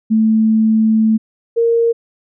sine tone pair in turn, 220 / 463.7 Hz, A3 / A#4, 0 / -9 cents, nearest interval octave + minor second, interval 1291 cents, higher second, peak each -9 / -10 dBFS, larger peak first, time 0.1-1.18 / 1.56-1.93 s, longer first, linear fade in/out 20 ms, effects none

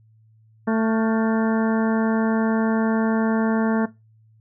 harmonic tone with a mistuned harmonic, 222.2 Hz, A3, 17 cents sharp, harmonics 1 / 2 / 3 / 4 / 5 / 6 / 7 / 8, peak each -19 / -25 / -29 / -31 / -33 / -35 / -36 / -37 dBFS, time 0.67-3.86 s, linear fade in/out 10 ms, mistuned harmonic 6, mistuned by +94 cents, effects noise-tail reverb RT60 0.2 s tail -17 dB re dry + added 110 Hz sine -52 dBFS peak until 4.4 s

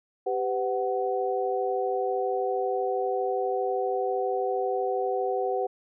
sine tone cluster, 391.5 / 504 / 746 Hz, G4 / B4 / F#5, -2 / +35 / +14 cents, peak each -29 dBFS, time 0.26-5.67 s, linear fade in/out 10 ms, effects none

